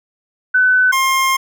sine / 25% pulse tone pair in turn, 1506 / 1063.1 Hz, F#6 / C6, +30 / +27 cents, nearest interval tritone, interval 603 cents, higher first, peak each -9 dBFS, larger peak neither, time 0.54-0.92 / 0.92-1.37 s, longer second, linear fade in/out 10 ms, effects none

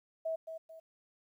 sine tone with echo, 647 Hz, E5, 32 cents flat, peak -32 dBFS, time 0.25-0.36 s, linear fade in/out 10 ms, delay 220 ms, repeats 2, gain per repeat -8 dB, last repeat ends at 0.8 s, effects 12-bit

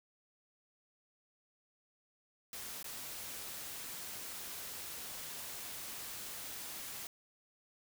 white noise with dropouts, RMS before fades -45 dBFS, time 2.53-7.07 s, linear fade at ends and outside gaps 1 ms, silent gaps 2.828-2.843 s, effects none

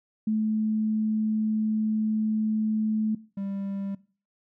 sine / triangle tone pair in turn, 216.7 / 197.26 Hz, A3 / G3, -26 / +11 cents, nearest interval major second, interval 163 cents, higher first, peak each -22 / -27 dBFS, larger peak first, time 0.27-3.15 / 3.37-3.95 s, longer first, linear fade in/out 5 ms, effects noise-tail reverb RT60 0.4 s tail -20 dB re dry

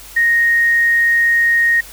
sine tone, 1864.7 Hz, A#6, in tune, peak -10 dBFS, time 0.16-1.81 s, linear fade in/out 10 ms, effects added 50 Hz sine -42 dBFS peak until 1.92 s + white hiss -37 dBFS RMS until 1.92 s

